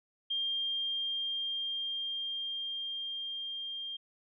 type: tone with level ramp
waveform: sine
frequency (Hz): 3200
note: G7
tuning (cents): +35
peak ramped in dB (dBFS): -30 to -37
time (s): 0.3-3.97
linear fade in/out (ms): 10
effects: none